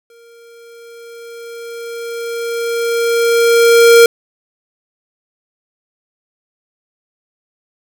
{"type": "tone with exponential growth", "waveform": "square", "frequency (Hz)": 466.2, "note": "A#4", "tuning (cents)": 0, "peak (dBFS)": -3, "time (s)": [0.1, 4.06], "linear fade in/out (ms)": 2, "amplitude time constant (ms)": 860, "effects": []}